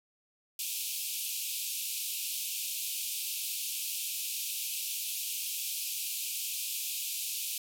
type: band-pass noise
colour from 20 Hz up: white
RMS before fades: -36 dBFS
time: 0.59-7.58 s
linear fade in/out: 2 ms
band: 2400 to 16000 Hz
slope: 96 dB/octave
effects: none